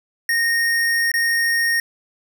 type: tone with dropouts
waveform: square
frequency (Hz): 1853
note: A#6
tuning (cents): -11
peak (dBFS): -17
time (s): 0.29-1.8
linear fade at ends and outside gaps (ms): 2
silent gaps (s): 1.117-1.139
effects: none